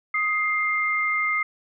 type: tone pair together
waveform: sine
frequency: 1251 / 2104 Hz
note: D#6 / C7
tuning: +9 / +9 cents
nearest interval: major sixth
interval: 900 cents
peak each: -26 / -22 dBFS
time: 0.14-1.43 s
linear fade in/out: 5 ms
effects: none